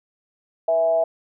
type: tone with frequency modulation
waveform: sine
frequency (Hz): 656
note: E5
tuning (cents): -9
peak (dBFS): -16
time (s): 0.68-1.04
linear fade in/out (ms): 5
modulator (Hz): 170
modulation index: 0.43
effects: none